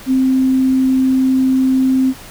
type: tone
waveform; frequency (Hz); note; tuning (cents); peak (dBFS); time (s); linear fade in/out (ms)
sine; 261.6; C4; 0; -10; 0.06-2.14; 50
effects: pink hiss -36 dBFS RMS until 2.3 s